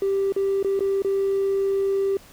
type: tone with dropouts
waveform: triangle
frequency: 392 Hz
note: G4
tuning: in tune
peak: -16 dBFS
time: 0.02-2.17 s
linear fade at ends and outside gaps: 2 ms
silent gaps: 0.323-0.363 / 0.628-0.646 / 0.793-0.806 / 1.021-1.047 s
effects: tanh soft clip ceiling -16 dBFS + pink hiss -49 dBFS RMS until 2.32 s